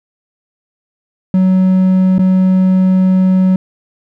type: tone with dropouts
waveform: triangle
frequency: 186.7 Hz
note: F#3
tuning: 16 cents sharp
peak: -5 dBFS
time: 1.34-3.56 s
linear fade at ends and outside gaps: 2 ms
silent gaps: 2.183-2.192 s
effects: none